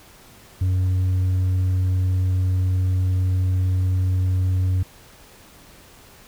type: tone with hard clipping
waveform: triangle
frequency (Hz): 92.5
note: F#2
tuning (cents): 0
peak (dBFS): -16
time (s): 0.61-4.83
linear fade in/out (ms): 5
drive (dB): 1
effects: pink hiss -48 dBFS RMS until 6.27 s